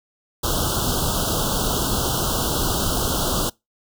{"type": "band-stop noise", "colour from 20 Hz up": "pink", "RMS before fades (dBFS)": -22, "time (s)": [0.43, 3.5], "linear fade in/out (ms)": 10, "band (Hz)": [1500, 2900], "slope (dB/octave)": 96, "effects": ["noise-tail reverb RT60 0.2 s tail -24 dB re dry"]}